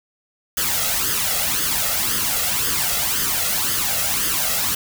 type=noise with flanger; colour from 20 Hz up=white; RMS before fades=-21 dBFS; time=0.57-4.75 s; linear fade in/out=5 ms; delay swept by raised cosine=0.61 to 1.54 ms; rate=1.9 Hz; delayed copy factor=+0.65; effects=none

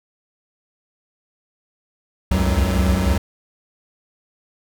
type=tone cluster; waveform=square; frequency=61.9 / 68.4 / 72 / 90.6 / 187.4 Hz; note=B1 / C#2 / D2 / F#2 / F#3; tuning=+5 / -23 / -34 / -36 / +22 cents; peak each=-23 dBFS; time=2.31-3.18 s; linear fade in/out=5 ms; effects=none

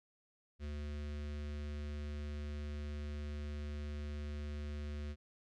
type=tone with notch filter; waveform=square; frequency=73.6 Hz; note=D2; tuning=4 cents sharp; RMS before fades=-42 dBFS; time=0.59-5.16 s; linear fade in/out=50 ms; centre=860 Hz; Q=1.1; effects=low-pass 5000 Hz 12 dB/octave

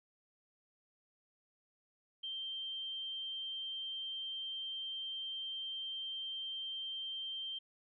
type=tone; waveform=sine; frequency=3145 Hz; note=G7; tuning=5 cents sharp; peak=-39 dBFS; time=2.23-7.59 s; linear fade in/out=10 ms; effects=none

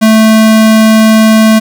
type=tone; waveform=square; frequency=219.7 Hz; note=A3; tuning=2 cents flat; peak=-3 dBFS; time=0.01-1.6 s; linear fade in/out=20 ms; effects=none

